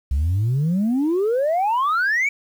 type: exponential sweep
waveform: sine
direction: up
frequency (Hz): 64.5 to 2319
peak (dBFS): -15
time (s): 0.11-2.29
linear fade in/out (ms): 5
effects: tanh soft clip ceiling -15 dBFS + 8-bit